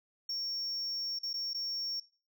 sine tone with dropouts, 5500 Hz, F8, 27 cents flat, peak -31 dBFS, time 0.29-2 s, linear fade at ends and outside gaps 5 ms, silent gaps 1.189-1.231 / 1.332-1.339 / 1.534-1.545 s, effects noise-tail reverb RT60 0.4 s tail -25 dB re dry + tanh soft clip ceiling -32 dBFS

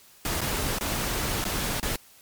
pink noise with dropouts, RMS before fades -28 dBFS, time 0.25-1.96 s, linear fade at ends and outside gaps 2 ms, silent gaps 0.408-0.414 / 0.786-0.809 / 1.442-1.451 / 1.799-1.828 s, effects white hiss -54 dBFS RMS until 2.21 s + MP3 96 kbps

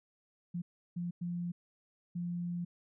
sine tone bursts at uneven times, 174.2 Hz, F3, 4 cents flat, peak -34 dBFS, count 4, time 0.54-0.62 / 0.96-1.11 / 1.21-1.52 / 2.15-2.65 s, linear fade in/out 10 ms, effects none

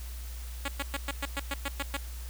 5% pulse tone bursts, 279.1 Hz, C#4, 12 cents sharp, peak -19 dBFS, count 10, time 0.65-1.97 s, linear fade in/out 5 ms, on 33 ms, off 110 ms, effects added 60 Hz sine -37 dBFS peak until 2.29 s + white hiss -49 dBFS RMS until 2.29 s

